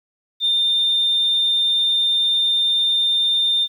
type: tone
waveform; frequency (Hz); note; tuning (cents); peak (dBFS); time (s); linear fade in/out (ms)
sine; 3609; A7; +43; -14; 0.4-3.68; 50
effects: tanh soft clip ceiling -11 dBFS + 9-bit